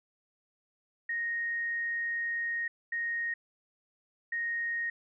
sine tone bursts at uneven times, 1864.7 Hz, A#6, in tune, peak -30 dBFS, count 3, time 1.09-2.68 / 2.92-3.34 / 4.32-4.9 s, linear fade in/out 5 ms, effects none

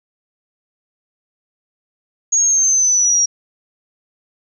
sine linear sweep, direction down, 6645 to 5650 Hz, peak -11 dBFS, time 2.32-3.26 s, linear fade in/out 10 ms, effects none

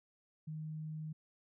sine tone, 155.6 Hz, D#3, in tune, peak -40 dBFS, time 0.47-1.13 s, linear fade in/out 10 ms, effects none

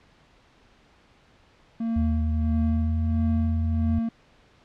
triangle tone with tremolo, 228.3 Hz, A#3, 36 cents flat, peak -21 dBFS, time 1.8-4.09 s, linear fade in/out 5 ms, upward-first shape sine, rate 1.5 Hz, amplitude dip 60%
sine tone with pitch glide, 79.4 to 84.12 Hz, D#2 to E2, +36 to +36 cents, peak -22 dBFS, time 1.96-3.99 s, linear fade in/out 5 ms, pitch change +100 cents, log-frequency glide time 2.58-3.06 s
effects pink hiss -58 dBFS RMS until 4.64 s + low-pass 4000 Hz 12 dB/octave

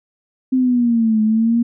sine exponential two-way sweep, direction down then up, 261.6 to 214.7 to 237.7 Hz, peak -12 dBFS, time 0.52-1.63 s, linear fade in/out 10 ms, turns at 1.22 s, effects none

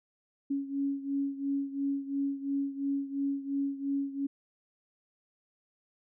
sine beating tone pair, 277.2 / 280.1 Hz, C#4 / C#4, 0 / +18 cents, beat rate 2.9 Hz, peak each -31 / -35 dBFS, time 0.5-4.27 s, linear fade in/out 10 ms, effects none

